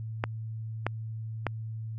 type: clicks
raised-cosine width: 0.5 ms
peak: -12 dBFS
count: 3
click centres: 0.239 / 0.866 / 1.467 s
effects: added 111 Hz sine -34 dBFS peak until 1.98 s